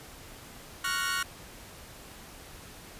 sawtooth chord, Gb major seventh, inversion second, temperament equal, 1108.7 / 1396.9 / 1480 / 1864.7 Hz, Db6 / F6 / Gb6 / Bb6, 0 / 0 / 0 / 0 cents, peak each -31 / -30 / -29 / -33 dBFS, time 0.84-1.23 s, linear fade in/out 5 ms, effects pink hiss -48 dBFS RMS until 2.99 s + resampled to 32000 Hz

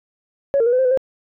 sine tone with pitch steps, 557 / 458 / 480.8 / 506 / 524 / 502 / 528 Hz, C#5 / A#4 / B4 / B4 / C5 / B4 / C5, +8 / -31 / -46 / +42 / +2 / +28 / +16 cents, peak -12 dBFS, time 0.54-0.974 s, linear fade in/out 0 ms, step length 62 ms, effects tanh soft clip ceiling -9 dBFS

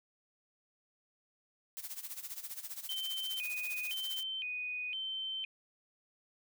blue noise with tremolo, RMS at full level -41 dBFS, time 1.77-4.23 s, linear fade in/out 0 ms, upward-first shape sine, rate 15 Hz, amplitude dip 80%
sine tone with vibrato, 2773 Hz, F7, 13 cents flat, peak -36 dBFS, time 2.89-5.45 s, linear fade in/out 2 ms, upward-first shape square, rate 0.98 Hz, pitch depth 190 cents each way
effects none

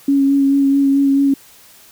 sine tone with vibrato, 276.7 Hz, C#4, 3 cents flat, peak -10 dBFS, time 0.08-1.34 s, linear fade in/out 5 ms, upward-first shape sine, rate 4.6 Hz, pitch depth 17 cents each way, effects white hiss -45 dBFS RMS until 1.91 s

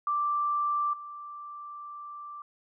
sine tone with level steps, 1174.7 Hz, D6, in tune, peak -25 / -39 dBFS, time 0.07-2.42 s, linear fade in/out 2 ms, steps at 0.93 s, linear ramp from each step 5 ms, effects none

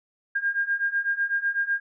sine beating tone pair, 1608 / 1616 Hz, G6 / G#6, +44 / -48 cents, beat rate 8 Hz, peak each -27 / -25 dBFS, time 0.35-1.8 s, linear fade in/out 10 ms, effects none

